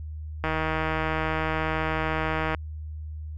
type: click train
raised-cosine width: 0.5 ms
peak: -12 dBFS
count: 334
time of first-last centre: 0.44-2.548 s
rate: 158 Hz
effects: added 77 Hz sine -33 dBFS peak until 3.37 s